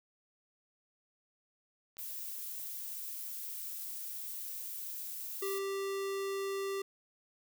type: clicks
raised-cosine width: 0.2 ms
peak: -39 dBFS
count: 2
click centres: 1.969 / 1.993 s
type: noise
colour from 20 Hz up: violet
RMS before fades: -42 dBFS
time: 1.98-5.59 s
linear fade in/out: 10 ms
type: tone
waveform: square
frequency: 392.1 Hz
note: G4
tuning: in tune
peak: -35 dBFS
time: 5.42-6.82 s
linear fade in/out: 5 ms
effects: none